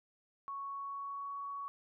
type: tone with pitch glide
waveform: sine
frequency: 1109 to 1121.2 Hz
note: C#6 to C#6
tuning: 0 to +19 cents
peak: -39 dBFS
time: 0.48-1.68 s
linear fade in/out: 0 ms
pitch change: +19 cents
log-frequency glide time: 0.6-1.36 s
effects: none